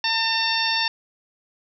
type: harmonic tone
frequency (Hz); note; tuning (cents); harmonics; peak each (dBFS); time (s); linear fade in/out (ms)
903; A5; +45; 1 / 2 / 3 / 4 / 5 / 6; -27 / -27 / -27 / -27 / -27 / -27; 0.04-0.88; 2
effects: none